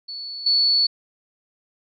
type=tone with level steps; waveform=sine; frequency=4435 Hz; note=C#8; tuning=in tune; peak=-30 / -15 dBFS; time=0.08-0.87 s; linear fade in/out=10 ms; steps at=0.46 s; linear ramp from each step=5 ms; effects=none